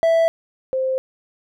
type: tone pair in turn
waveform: triangle / sine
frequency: 659.3 / 523.3 Hz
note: E5 / C5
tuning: 0 / 0 cents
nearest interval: major third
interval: 400 cents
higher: first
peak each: -11 / -18 dBFS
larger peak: first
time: 0.03-0.28 / 0.73-0.98 s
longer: neither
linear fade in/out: 0 ms
effects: none